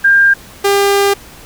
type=tone pair in turn; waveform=sine / sawtooth; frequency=1600 / 400 Hz; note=G6 / G4; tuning=+35 / +35 cents; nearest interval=2 octaves; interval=2400 cents; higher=first; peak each=-5 dBFS; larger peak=neither; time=0.04-0.34 / 0.64-1.14 s; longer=second; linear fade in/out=10 ms; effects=pink hiss -37 dBFS RMS until 1.45 s